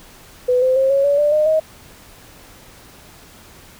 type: tone with pitch steps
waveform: sine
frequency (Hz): 498.7 / 515.7 / 533.3 / 551.4 / 570.2 / 589.6 / 609.7 / 630.5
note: B4 / C5 / C5 / C#5 / C#5 / D5 / D#5 / D#5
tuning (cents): +17 / -25 / +33 / -9 / +49 / +7 / -35 / +23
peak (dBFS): -12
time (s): 0.48-1.6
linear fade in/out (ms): 10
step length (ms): 140
effects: pink hiss -44 dBFS RMS until 3.79 s